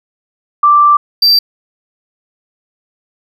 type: tone pair in turn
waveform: sine / triangle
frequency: 1174.7 / 4685 Hz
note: D6 / D8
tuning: 0 / -5 cents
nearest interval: 2 octaves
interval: 2395 cents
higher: second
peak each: -4 dBFS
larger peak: neither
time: 0.63-0.97 / 1.22-1.39 s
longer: first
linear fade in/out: 5 ms
effects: none